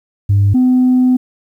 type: tone pair in turn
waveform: sine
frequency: 100.1 / 253.3 Hz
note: G2 / B3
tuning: +37 / +44 cents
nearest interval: octave + major third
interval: 1607 cents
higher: second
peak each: -6 dBFS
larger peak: neither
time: 0.29-0.54 / 0.54-1.17 s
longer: second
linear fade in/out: 10 ms
effects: tanh soft clip ceiling -5 dBFS + 8-bit